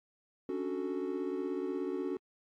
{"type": "chord", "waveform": "triangle", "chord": "D major seventh", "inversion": "third", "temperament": "equal", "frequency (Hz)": [277.2, 293.7, 370, 440], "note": ["C#4", "D4", "F#4", "A4"], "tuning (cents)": [0, 0, 0, 0], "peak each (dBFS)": [-37, -40, -34, -39], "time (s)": [0.49, 2.17], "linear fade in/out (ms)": 2, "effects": ["AAC 64 kbps"]}